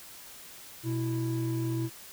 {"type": "tone pair together", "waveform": "triangle", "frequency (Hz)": [123.47, 329.6], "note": ["B2", "E4"], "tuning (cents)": [0, 0], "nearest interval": "octave + perfect fourth", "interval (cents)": 1700, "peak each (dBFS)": [-28, -30], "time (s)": [0.83, 1.9], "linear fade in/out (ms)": 50, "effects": ["white hiss -48 dBFS RMS until 2.12 s"]}